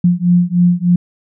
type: beating tone pair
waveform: sine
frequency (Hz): 174.6 / 177.9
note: F3 / F3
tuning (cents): 0 / +32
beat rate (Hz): 3.3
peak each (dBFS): -12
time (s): 0.04-0.96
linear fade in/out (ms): 5
effects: none